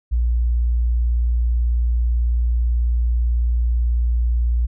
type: tone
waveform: sine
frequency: 59.1 Hz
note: A#1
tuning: 24 cents sharp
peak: -15 dBFS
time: 0.11-4.67 s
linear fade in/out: 20 ms
effects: none